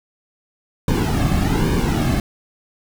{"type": "noise with flanger", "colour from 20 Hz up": "brown", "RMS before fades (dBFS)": -18, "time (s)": [0.88, 2.2], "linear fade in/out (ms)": 2, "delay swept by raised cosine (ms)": [1.5, 2.11], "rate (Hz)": 1.2, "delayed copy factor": -0.75, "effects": []}